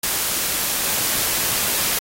white noise, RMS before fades -21 dBFS, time 0.03-1.99 s, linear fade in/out 5 ms, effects AAC 48 kbps

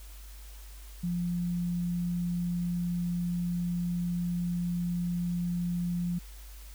sine tone, 174.9 Hz, F3, 3 cents sharp, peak -28 dBFS, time 1.03-6.19 s, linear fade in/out 10 ms, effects added 50 Hz sine -44 dBFS peak until 6.74 s + white hiss -54 dBFS RMS until 6.74 s

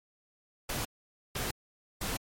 pink noise bursts, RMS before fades -34 dBFS, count 3, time 0.69-2.17 s, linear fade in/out 5 ms, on 160 ms, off 500 ms, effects MP3 64 kbps

